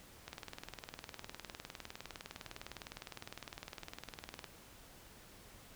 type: click train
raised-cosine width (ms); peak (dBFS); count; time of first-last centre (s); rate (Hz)
0.2; -27; 83; 0.28-4.442; 19.7
effects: pink hiss -58 dBFS RMS until 5.75 s